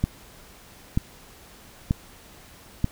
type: click train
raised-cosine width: 5 ms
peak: -8 dBFS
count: 4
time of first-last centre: 0.04-2.844 s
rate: 1.07 Hz
effects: pink hiss -49 dBFS RMS until 2.91 s